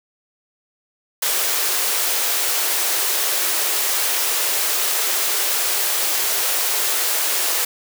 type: high-pass noise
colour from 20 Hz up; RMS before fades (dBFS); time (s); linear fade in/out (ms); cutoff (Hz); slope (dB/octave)
white; -20; 1.22-7.65; 5; 340; 48
effects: none